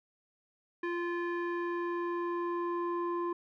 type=tone with low-pass filter sweep; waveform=square; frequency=346.5 Hz; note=F4; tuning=14 cents flat; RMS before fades=-34 dBFS; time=0.83-3.33 s; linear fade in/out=5 ms; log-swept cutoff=1900 to 1000 Hz; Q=2.3; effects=none